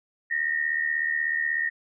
sine tone pair together, 1834 / 1910.4 Hz, A#6 / A#6, -29 / +42 cents, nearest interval minor second, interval 71 cents, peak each -25 / -28 dBFS, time 0.3-1.7 s, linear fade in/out 20 ms, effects none

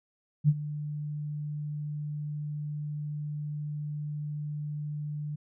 sine tone with ADSR envelope, 148.8 Hz, D3, 23 cents sharp, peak -16 dBFS, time 0.44-5.36 s, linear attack 45 ms, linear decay 47 ms, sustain -16 dB, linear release 11 ms, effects none

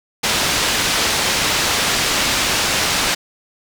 white low-pass noise, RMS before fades -18 dBFS, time 0.23-3.15 s, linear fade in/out 10 ms, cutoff 5400 Hz, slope 12 dB/octave, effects none

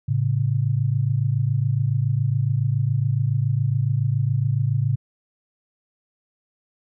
sine tone pair together, 110.34 / 137.5 Hz, A2 / C#3, +5 / -14 cents, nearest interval major third, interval 381 cents, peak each -21 dBFS, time 0.08-4.96 s, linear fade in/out 10 ms, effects none

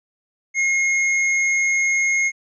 triangle tone with hard clipping, 2151 Hz, C7, 47 cents sharp, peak -18 dBFS, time 0.54-2.32 s, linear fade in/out 50 ms, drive 16 dB, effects resampled to 22050 Hz

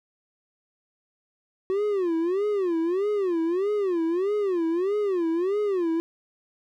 triangle tone with vibrato, 370 Hz, F#4, in tune, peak -20 dBFS, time 1.7-6 s, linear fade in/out 0 ms, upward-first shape sine, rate 1.6 Hz, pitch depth 220 cents each way, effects none

